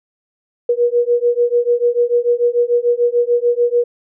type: beating tone pair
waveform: sine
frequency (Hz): 477 / 483.8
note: A#4 / B4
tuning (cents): +40 / -36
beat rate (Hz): 6.8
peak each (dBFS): -15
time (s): 0.69-3.84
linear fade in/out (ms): 5
effects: none